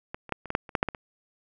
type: clicks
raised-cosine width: 0.5 ms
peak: -19 / -28 / -11 / -25 / -15 / -6 / -28 / -8 / -6 / -13 / -23 dBFS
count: 11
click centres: 0.145 / 0.293 / 0.323 / 0.457 / 0.504 / 0.551 / 0.692 / 0.752 / 0.829 / 0.887 / 0.948 s
effects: none